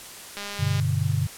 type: click train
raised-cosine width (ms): 0.2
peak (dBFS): -17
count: 88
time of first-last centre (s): 0.37-0.799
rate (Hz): 203
type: chord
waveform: sine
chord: G major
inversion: none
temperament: equal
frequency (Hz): 98 / 123.47 / 146.83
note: G2 / B2 / D3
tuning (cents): 0 / 0 / 0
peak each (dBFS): -25 / -26 / -25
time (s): 0.59-1.27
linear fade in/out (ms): 10
effects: white hiss -41 dBFS RMS until 1.37 s + low-pass 12000 Hz 12 dB/octave